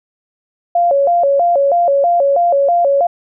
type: tone with vibrato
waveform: sine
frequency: 622.3 Hz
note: D#5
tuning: in tune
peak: -9 dBFS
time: 0.75-3.07 s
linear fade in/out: 5 ms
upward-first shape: square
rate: 3.1 Hz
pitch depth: 190 cents each way
effects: none